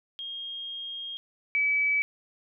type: tone pair in turn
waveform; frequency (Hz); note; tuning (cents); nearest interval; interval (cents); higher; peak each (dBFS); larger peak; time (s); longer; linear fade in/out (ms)
sine; 3240 / 2291; G#7 / D7; -43 / -44; tritone; 601; first; -34 / -22; second; 0.19-1.17 / 1.55-2.02; first; 0
effects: none